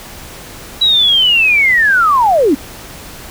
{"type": "linear sweep", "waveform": "sine", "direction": "down", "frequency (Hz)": [3931, 245.5], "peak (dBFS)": -7, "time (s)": [0.81, 2.55], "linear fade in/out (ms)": 10, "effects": ["pink hiss -32 dBFS RMS until 3.3 s"]}